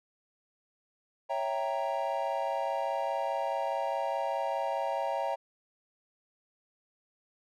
triangle chord, C# diminished seventh, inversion none, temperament equal, 554.4 / 659.3 / 784 / 932.3 Hz, C#5 / E5 / G5 / Bb5, 0 / 0 / 0 / 0 cents, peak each -33 dBFS, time 1.29-5.36 s, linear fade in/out 20 ms, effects none

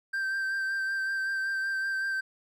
triangle tone with vibrato, 1568 Hz, G6, in tune, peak -26 dBFS, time 0.13-2.21 s, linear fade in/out 10 ms, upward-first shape sine, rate 5.3 Hz, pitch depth 20 cents each way, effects none

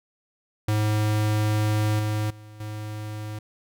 square tone with level steps, 106.6 Hz, G#2, 46 cents sharp, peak -21 / -24 / -43 / -32 dBFS, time 0.68-3.39 s, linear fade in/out 5 ms, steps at 1.99 / 2.3 / 2.6 s, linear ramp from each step 5 ms, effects none

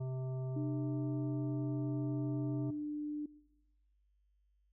harmonic tone, 130 Hz, C3, 11 cents flat, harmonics 1 / 3 / 5 / 7 / 9, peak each -36 / -48 / -51 / -60 / -64 dBFS, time 0-2.71 s, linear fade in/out 10 ms
sine tone with pitch glide, 299.9 to 297.7 Hz, D4 to D4, +36 to +24 cents, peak -36 dBFS, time 0.56-3.26 s, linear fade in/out 5 ms, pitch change -12 cents, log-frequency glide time 1.18-1.94 s
effects noise-tail reverb RT60 1.0 s tail -22 dB re dry + added 50 Hz sine -70 dBFS peak until 4.72 s

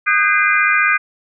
sine tone cluster, 1234 / 1518 / 1613 / 2060 / 2412 Hz, D#6 / F#6 / G6 / C7 / D7, -15 / +44 / +49 / -28 / +46 cents, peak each -18 dBFS, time 0.06-0.98 s, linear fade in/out 20 ms, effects none

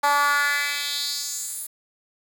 10% pulse tone with high-pass filter sweep, 287.6 Hz, D4, 36 cents flat, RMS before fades -24 dBFS, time 0.03-1.67 s, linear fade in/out 10 ms, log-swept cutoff 820 to 11000 Hz, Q 2.7, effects 7-bit

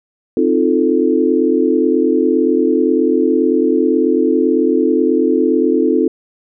sine chord, F dominant seventh, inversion second, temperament equal, 261.6 / 311.1 / 349.2 / 440 Hz, C4 / Eb4 / F4 / A4, 0 / 0 / 0 / 0 cents, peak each -16 dBFS, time 0.37-6.08 s, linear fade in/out 2 ms, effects none

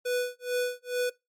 square tone with tremolo, 493.9 Hz, B4, in tune, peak -25 dBFS, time 0.05-1.1 s, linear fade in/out 10 ms, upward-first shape sine, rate 2.3 Hz, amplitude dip 100%, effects noise-tail reverb RT60 0.2 s tail -21 dB re dry + MP3 64 kbps

